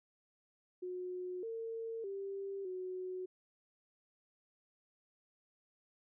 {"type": "tone with pitch steps", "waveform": "sine", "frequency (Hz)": [363.4, 453.7, 393.1, 369], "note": ["F#4", "A#4", "G4", "F#4"], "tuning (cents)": [-31, -47, 5, -5], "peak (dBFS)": -39, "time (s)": [0.82, 3.26], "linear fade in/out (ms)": 10, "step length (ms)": 610, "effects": []}